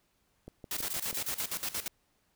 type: click train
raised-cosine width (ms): 2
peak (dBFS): -31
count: 5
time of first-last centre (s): 0.48-1.128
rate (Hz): 6.17
type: noise with tremolo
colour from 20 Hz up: white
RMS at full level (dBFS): -34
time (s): 0.71-1.88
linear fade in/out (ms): 2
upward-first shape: square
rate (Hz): 8.7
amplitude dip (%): 80
type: noise bursts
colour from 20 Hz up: blue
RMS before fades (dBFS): -35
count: 6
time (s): 0.78-1.416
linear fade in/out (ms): 5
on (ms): 36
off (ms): 84
effects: pink hiss -73 dBFS RMS until 2.35 s